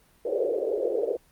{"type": "band-pass noise", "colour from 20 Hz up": "pink", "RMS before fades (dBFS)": -27, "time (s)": [0.25, 1.17], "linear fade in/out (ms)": 5, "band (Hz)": [400, 540], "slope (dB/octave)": 48, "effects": ["pink hiss -61 dBFS RMS until 1.31 s", "Opus 32 kbps"]}